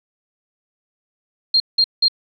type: tone bursts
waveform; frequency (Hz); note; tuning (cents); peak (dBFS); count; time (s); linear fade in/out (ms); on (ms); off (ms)
sine; 4209; C8; +9; -11; 3; 1.54-2.083; 5; 61; 180
effects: none